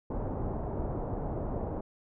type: low-pass noise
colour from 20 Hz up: pink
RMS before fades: -34 dBFS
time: 0.1-1.81 s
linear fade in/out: 5 ms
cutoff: 860 Hz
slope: 24 dB/octave
effects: none